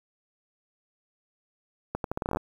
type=accelerating click train; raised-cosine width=1 ms; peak=-15 dBFS; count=12; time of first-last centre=1.95-2.37 s; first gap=92 ms; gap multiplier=0.8; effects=8-bit